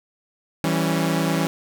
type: chord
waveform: sawtooth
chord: C# diminished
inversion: first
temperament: equal with one note detuned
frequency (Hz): 164.81 / 194.53 / 277.2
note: E3 / G3 / C#4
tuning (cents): 0 / -13 / 0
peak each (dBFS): -18 / -22 / -21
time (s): 0.64-1.47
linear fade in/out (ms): 0
effects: none